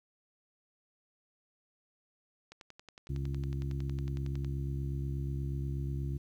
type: click train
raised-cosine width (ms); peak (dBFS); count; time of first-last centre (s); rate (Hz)
0.2; -32; 22; 2.52-4.447; 10.9
type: harmonic tone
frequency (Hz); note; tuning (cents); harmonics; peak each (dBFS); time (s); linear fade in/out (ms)
68.3; C#2; -25; 1 / 2 / 3 / 4 / 5; -36 / -35 / -50 / -47 / -47; 3.09-6.18; 10
effects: 11-bit